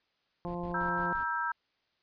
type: harmonic tone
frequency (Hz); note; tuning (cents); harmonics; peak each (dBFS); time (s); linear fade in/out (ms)
174.61; F3; 0; 1 / 2 / 3 / 4 / 5 / 6; -37 / -40 / -42 / -43 / -44 / -45; 0.45-1.13; 0
type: noise with tremolo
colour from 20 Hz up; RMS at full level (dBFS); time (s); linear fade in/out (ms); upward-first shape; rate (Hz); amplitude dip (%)
brown; -45; 0.46-1.26; 20; square; 5.8; 80
type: chord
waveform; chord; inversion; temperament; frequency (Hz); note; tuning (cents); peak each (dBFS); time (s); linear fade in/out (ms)
sine; E diminished; second; just; 949.3 / 1318.5 / 1582.2; Bb5 / E6 / G6; +31 / 0 / +16; -34; 0.74-1.52; 5
effects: white hiss -75 dBFS RMS until 2.02 s + resampled to 11025 Hz